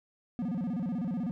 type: tone with vibrato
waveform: triangle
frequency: 207.7 Hz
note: G#3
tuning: in tune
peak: -28 dBFS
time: 0.39-1.31 s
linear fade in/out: 0 ms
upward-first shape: square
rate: 16 Hz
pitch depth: 270 cents each way
effects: none